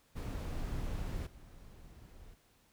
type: noise with level steps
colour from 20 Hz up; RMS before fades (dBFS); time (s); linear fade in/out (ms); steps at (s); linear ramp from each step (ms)
brown; -38 / -54; 0.15-2.35; 20; 1.26; 10
effects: pink hiss -69 dBFS RMS until 2.72 s